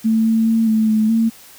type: tone with pitch steps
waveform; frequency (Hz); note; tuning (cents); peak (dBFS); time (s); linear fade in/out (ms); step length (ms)
sine; 222.6 / 223.9 / 225.7 / 219.3 / 217.1 / 226.1; A3 / A3 / A3 / A3 / A3 / A3; +20 / +30 / +44 / -6 / -23 / +47; -12; 0.04-1.3; 20; 210
effects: white hiss -43 dBFS RMS until 1.58 s